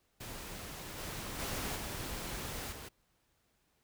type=noise with level steps; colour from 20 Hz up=pink; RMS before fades=-45 / -42 / -38 / -41 / -47 dBFS; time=0.2-2.89 s; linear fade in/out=10 ms; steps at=0.97 / 1.38 / 1.75 / 2.71 s; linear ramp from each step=20 ms; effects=pink hiss -75 dBFS RMS until 3.83 s